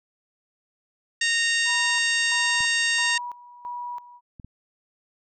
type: harmonic tone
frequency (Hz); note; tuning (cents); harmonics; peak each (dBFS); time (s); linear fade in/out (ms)
925; A#5; -14; 2 / 3 / 4 / 5 / 6 / 7 / 8 / 9; -23 / -27 / -29 / -31 / -33 / -34 / -35 / -36; 1.21-3.18; 5
type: tone with tremolo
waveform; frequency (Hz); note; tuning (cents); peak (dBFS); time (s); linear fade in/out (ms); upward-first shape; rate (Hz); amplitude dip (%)
sine; 970; B5; -31; -30; 1.65-4.21; 50; square; 1.5; 80
type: clicks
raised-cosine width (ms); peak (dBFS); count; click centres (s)
5; -30; 3; 2.606 / 4.398 / 4.446
effects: none